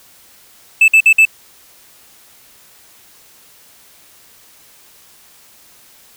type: tone bursts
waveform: triangle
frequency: 2631 Hz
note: E7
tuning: 4 cents flat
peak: -3 dBFS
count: 4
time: 0.81-1.253 s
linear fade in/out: 5 ms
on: 71 ms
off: 53 ms
effects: white hiss -46 dBFS RMS until 6.16 s